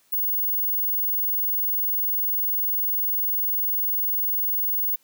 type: tone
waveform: sine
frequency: 15640 Hz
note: B9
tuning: 18 cents flat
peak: -21 dBFS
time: 0.12-4.96 s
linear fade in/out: 10 ms
effects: white hiss -62 dBFS RMS until 5.03 s + high-pass 100 Hz 12 dB/octave